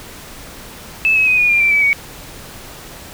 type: tone with pitch steps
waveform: sine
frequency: 2618 / 2561 / 2506 / 2451 / 2398 / 2346 / 2295 / 2245 Hz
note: E7 / D#7 / D#7 / D#7 / D7 / D7 / D7 / C#7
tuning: -13 / +49 / +12 / -27 / +36 / -2 / -40 / +21 cents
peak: -10 dBFS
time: 1.05-1.93 s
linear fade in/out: 0 ms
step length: 110 ms
effects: pink hiss -35 dBFS RMS until 3.13 s